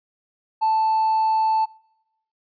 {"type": "tone with hard clipping", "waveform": "triangle", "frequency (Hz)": 880, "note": "A5", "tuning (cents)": 0, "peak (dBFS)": -17, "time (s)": [0.61, 1.66], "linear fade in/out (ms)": 20, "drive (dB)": 4, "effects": ["noise-tail reverb RT60 0.9 s tail -26 dB re dry", "resampled to 11025 Hz"]}